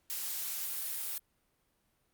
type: noise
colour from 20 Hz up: blue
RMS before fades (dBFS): -37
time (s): 0.1-1.18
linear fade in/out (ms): 0
effects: pink hiss -75 dBFS RMS until 2.13 s + Opus 48 kbps